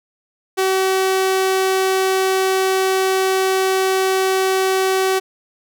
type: tone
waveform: sawtooth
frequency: 380 Hz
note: F#4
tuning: 46 cents sharp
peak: -11 dBFS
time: 0.57-5.2 s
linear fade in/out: 20 ms
effects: none